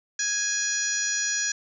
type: harmonic tone with a mistuned harmonic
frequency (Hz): 830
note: G#5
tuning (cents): -1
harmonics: 2 / 3 / 4 / 5 / 6 / 7 / 8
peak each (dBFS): -29 / -39 / -39 / -36 / -38 / -28 / -30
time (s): 0.19-1.52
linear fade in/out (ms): 5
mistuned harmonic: 8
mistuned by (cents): +41
effects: none